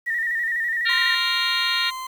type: tone with vibrato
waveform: sine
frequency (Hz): 1864.7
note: A#6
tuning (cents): 0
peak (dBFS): -21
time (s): 0.06-1.16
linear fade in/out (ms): 20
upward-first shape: square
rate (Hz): 12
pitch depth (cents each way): 51
type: harmonic tone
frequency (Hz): 466.2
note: A#4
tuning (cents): 0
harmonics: 3 / 4 / 5 / 6 / 7 / 8 / 9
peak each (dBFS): -29 / -27 / -29 / -29 / -31 / -26 / -26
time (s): 0.85-1.91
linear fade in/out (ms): 20
type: tone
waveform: 40% pulse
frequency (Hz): 1038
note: C6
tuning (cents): -14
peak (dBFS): -29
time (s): 0.89-2.07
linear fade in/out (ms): 5
effects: 8-bit